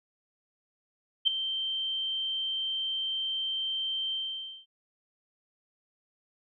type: tone with ADSR envelope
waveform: sine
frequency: 3129 Hz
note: G7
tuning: 4 cents flat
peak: -17 dBFS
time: 1.25-4.66 s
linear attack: 26 ms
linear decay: 4 ms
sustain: -12 dB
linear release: 540 ms
effects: none